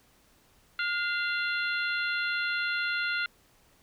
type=harmonic tone with a mistuned harmonic; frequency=689 Hz; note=F5; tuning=24 cents flat; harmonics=2 / 3 / 4 / 5 / 6; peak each=-29 / -35 / -36 / -40 / -39 dBFS; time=0.79-3.26 s; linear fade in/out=2 ms; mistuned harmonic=2; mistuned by=+55 cents; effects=pink hiss -63 dBFS RMS until 3.82 s